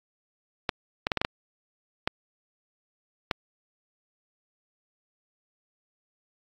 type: clicks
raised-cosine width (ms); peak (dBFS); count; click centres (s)
0.3; -8; 8; 0.692 / 1.069 / 1.118 / 1.173 / 1.215 / 1.249 / 2.075 / 3.312
effects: AAC 64 kbps